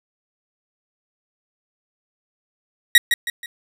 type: tone with echo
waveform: 30% pulse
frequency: 1900 Hz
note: A#6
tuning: 33 cents sharp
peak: -4 dBFS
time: 2.95-2.98 s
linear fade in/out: 2 ms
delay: 160 ms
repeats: 3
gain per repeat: -8 dB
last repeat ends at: 3.46 s
effects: none